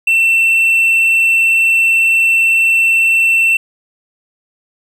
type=tone with hard clipping; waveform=triangle; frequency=2689 Hz; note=E7; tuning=34 cents sharp; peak=-9 dBFS; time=0.07-3.57 s; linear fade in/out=5 ms; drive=5 dB; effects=none